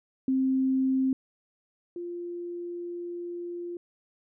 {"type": "tone pair in turn", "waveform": "sine", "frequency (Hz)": [263.4, 348.1], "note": ["C4", "F4"], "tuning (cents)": [12, -6], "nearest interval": "perfect fourth", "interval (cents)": 482, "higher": "second", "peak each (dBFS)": [-22, -33], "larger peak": "first", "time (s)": [[0.28, 1.13], [1.96, 3.77]], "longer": "second", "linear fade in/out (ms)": 2, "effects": []}